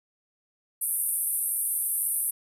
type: band-pass noise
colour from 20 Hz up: white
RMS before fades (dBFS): -28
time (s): 0.81-2.31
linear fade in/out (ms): 10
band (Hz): 8900 to 13000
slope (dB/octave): 96
effects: none